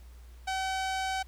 sawtooth tone with low-pass filter, 762 Hz, G5, 49 cents flat, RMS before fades -32 dBFS, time 0.47-1.23 s, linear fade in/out 10 ms, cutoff 7800 Hz, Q 0.75, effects added 60 Hz sine -47 dBFS peak until 1.27 s + pink hiss -62 dBFS RMS until 1.27 s

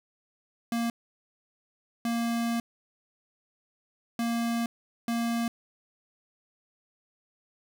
square tone bursts at uneven times, 233.1 Hz, A#3, in tune, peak -27 dBFS, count 4, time 0.72-0.9 / 2.05-2.6 / 4.19-4.66 / 5.08-5.48 s, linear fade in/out 2 ms, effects none

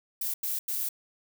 violet noise bursts at uneven times, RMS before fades -31 dBFS, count 3, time 0.21-0.34 / 0.43-0.59 / 0.68-0.89 s, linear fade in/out 5 ms, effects none

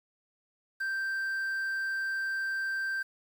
triangle tone with quantisation, 1568 Hz, G6, in tune, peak -28 dBFS, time 0.8-3.03 s, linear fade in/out 10 ms, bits 9, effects none

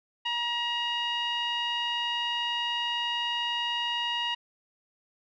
sawtooth tone with low-pass filter, 951 Hz, A#5, 34 cents sharp, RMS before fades -30 dBFS, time 0.25-4.35 s, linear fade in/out 10 ms, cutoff 3100 Hz, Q 7.1, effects none

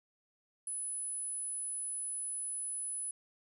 sine tone, 10090 Hz, D#9, 23 cents sharp, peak -36 dBFS, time 0.67-3.11 s, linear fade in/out 2 ms, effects none

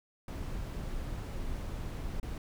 brown noise with dropouts, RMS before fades -37 dBFS, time 0.28-2.38 s, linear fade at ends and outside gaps 2 ms, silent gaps 2.199-2.229 s, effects none

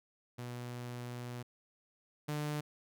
sawtooth tone pair in turn, 122 / 149.21 Hz, B2 / D3, -21 / +28 cents, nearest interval minor third, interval 349 cents, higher second, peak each -37 / -31 dBFS, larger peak second, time 0.38-1.43 / 2.28-2.61 s, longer first, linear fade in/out 10 ms, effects none

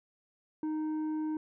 sine tone with tanh clipping, 310 Hz, D#4, 6 cents flat, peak -32 dBFS, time 0.63-1.37 s, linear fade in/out 2 ms, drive 6 dB, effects none

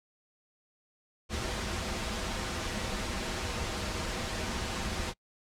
pink noise with comb filter, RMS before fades -34 dBFS, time 1.29-5.14 s, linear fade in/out 50 ms, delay 7 ms, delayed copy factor -0.5, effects noise-tail reverb RT60 0.1 s tail -26 dB re dry + low-pass 7000 Hz 12 dB/octave

